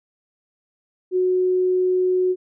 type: tone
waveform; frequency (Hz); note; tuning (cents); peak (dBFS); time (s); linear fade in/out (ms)
sine; 367.4; F#4; -12; -16; 1.11-2.36; 50
effects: none